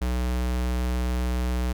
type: tone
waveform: square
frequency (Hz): 61.74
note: B1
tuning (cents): 0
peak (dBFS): -24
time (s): 0.01-1.73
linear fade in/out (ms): 10
effects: none